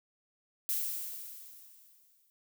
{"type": "noise with exponential decay", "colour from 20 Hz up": "violet", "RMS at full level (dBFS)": -31, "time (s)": [0.69, 2.3], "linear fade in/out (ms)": 0, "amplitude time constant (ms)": 350, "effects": []}